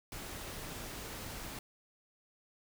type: noise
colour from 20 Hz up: pink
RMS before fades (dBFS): -44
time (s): 0.12-1.59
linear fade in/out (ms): 2
effects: none